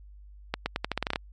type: accelerating click train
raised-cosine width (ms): 0.3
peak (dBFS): -11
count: 11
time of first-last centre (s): 0.54-1.159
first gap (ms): 120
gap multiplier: 0.84
effects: added 50 Hz sine -46 dBFS peak until 1.32 s + MP3 48 kbps